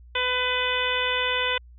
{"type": "harmonic tone", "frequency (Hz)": 501, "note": "B4", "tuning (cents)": 25, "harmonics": [1, 2, 3, 4, 5, 6, 7], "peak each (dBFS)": [-30, -30, -30, -30, -30, -30, -30], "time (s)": [0.15, 1.58], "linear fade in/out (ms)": 5, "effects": ["added 60 Hz sine -45 dBFS peak until 1.78 s"]}